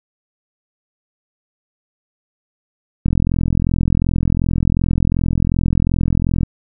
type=click train; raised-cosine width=5 ms; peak=-4 dBFS; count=145; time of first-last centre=3.06-6.432 s; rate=42.7 Hz; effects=none